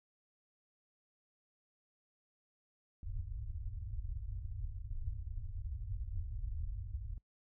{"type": "low-pass noise", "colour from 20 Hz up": "pink", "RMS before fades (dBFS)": -41, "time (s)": [3.03, 7.18], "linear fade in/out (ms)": 2, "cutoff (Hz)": 110, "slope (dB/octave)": 96, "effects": ["noise-tail reverb RT60 0.1 s tail -24 dB re dry"]}